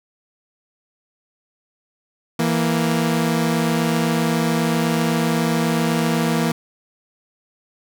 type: tone pair together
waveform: sawtooth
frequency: 164.81 / 233.4 Hz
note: E3 / A#3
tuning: 0 / +2 cents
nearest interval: tritone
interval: 602 cents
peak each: -16 dBFS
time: 2.39-6.52 s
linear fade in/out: 5 ms
effects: none